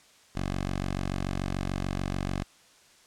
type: tone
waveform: 10% pulse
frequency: 46.86 Hz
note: F#1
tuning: 23 cents sharp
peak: -21 dBFS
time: 0.35-2.44 s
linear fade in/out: 10 ms
effects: white hiss -58 dBFS RMS until 3.06 s + low-pass 8000 Hz 12 dB/octave